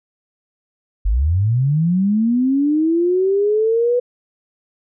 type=linear sweep; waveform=sine; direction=up; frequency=44 to 495.5 Hz; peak=-13 dBFS; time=1.05-4 s; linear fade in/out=10 ms; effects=none